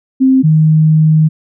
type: tone pair in turn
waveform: sine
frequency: 263 / 156.38 Hz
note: C4 / D#3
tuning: +9 / +9 cents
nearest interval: major sixth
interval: 900 cents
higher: first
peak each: -5 dBFS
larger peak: neither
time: 0.2-0.43 / 0.43-1.29 s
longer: second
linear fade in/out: 20 ms
effects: none